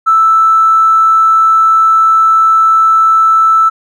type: tone with tanh clipping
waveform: triangle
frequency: 1318.5 Hz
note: E6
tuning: in tune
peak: -4 dBFS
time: 0.06-3.7 s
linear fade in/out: 20 ms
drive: 2 dB
effects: none